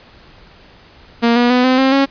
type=tone with pitch steps; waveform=sawtooth; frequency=234 / 241.6 / 249.4 / 257.4 / 265.7 / 274.3 Hz; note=A#3 / B3 / B3 / C4 / C4 / C#4; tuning=+7 / -38 / +17 / -28 / +27 / -18 cents; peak=-6 dBFS; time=1.22-2.06 s; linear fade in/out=20 ms; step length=140 ms; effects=pink hiss -44 dBFS RMS until 2.1 s + resampled to 11025 Hz